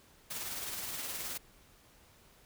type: noise with tremolo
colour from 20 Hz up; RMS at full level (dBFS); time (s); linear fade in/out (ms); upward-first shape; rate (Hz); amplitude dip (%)
white; -38; 0.3-1.38; 10; triangle; 19; 40
effects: pink hiss -62 dBFS RMS until 2.45 s